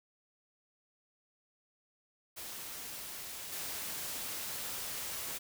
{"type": "noise with level steps", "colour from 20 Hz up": "white", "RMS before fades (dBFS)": [-44, -40], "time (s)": [2.36, 5.39], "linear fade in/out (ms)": 20, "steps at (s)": 3.52, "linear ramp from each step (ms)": 10, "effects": []}